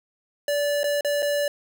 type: tone with dropouts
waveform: square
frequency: 580 Hz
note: D5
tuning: 22 cents flat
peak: -22 dBFS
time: 0.48-1.48 s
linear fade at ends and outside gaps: 2 ms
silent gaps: 0.833-0.841 / 1.009-1.047 / 1.223-1.227 s
effects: none